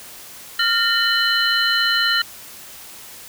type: tone cluster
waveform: sine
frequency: 1394 / 1826 / 2993 / 4112 Hz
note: F6 / A#6 / F#7 / C8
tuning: -4 / -36 / +19 / -31 cents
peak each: -21 dBFS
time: 0.59-2.22 s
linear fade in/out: 5 ms
effects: white hiss -39 dBFS RMS until 3.28 s